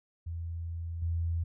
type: tone with level steps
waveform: sine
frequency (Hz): 83.8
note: E2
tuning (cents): +29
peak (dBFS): -34 / -28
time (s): 0.26-1.44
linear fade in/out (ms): 10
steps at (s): 1.02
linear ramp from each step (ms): 5
effects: none